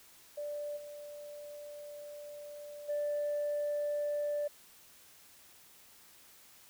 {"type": "tone with level steps", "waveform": "sine", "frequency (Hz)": 587, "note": "D5", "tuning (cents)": -1, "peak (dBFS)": [-36, -44, -30], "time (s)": [0.37, 4.48], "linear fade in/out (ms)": 10, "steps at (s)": [0.76, 2.88], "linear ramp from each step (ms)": 20, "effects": ["tanh soft clip ceiling -28 dBFS", "white hiss -59 dBFS RMS until 6.69 s"]}